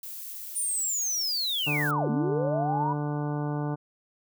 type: noise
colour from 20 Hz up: violet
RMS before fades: -39 dBFS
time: 0.03-1.91 s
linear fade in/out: 2 ms
type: linear two-way sweep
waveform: sine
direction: down then up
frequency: 9397 to 207.7 to 1000 Hz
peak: -26 dBFS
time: 0.55-2.94 s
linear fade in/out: 20 ms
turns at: 2.1 s
type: harmonic tone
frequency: 147.5 Hz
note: D3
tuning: 8 cents sharp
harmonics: 1 / 2 / 3 / 4 / 5 / 6 / 7 / 8 / 10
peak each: -29 / -33 / -38 / -41 / -41 / -40 / -46 / -46 / -48 dBFS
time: 1.66-3.76 s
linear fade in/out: 20 ms
effects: none